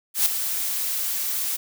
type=noise with ADSR envelope; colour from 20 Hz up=blue; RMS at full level=-17 dBFS; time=0.14-1.57 s; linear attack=120 ms; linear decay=4 ms; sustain=-9 dB; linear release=13 ms; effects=none